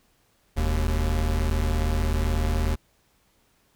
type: tone pair together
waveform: square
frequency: 41.27 / 77.78 Hz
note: E1 / D#2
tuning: +3 / 0 cents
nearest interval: major seventh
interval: 1097 cents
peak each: -25 dBFS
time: 0.56-2.76 s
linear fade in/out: 20 ms
effects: pink hiss -65 dBFS RMS until 3.75 s